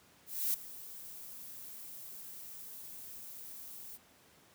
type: noise with ADSR envelope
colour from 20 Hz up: violet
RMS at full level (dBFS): -31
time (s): 0.26-3.98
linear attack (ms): 280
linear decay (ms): 4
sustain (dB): -17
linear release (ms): 30
effects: pink hiss -63 dBFS RMS until 4.54 s + high-pass 100 Hz 12 dB/octave